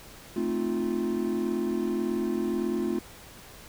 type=chord; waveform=triangle; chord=F dominant seventh; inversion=first; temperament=equal; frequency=220 / 261.6 / 311.1 / 349.2 Hz; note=A3 / C4 / Eb4 / F4; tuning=0 / 0 / 0 / 0 cents; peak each=-29 / -31 / -33 / -27 dBFS; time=0.36-2.99 s; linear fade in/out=5 ms; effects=pink hiss -48 dBFS RMS until 3.68 s